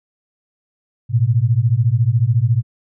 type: beating tone pair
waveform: sine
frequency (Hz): 110 / 124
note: A2 / B2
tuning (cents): 0 / +7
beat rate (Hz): 14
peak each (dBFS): -15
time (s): 1.09-2.63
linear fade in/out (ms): 50
effects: none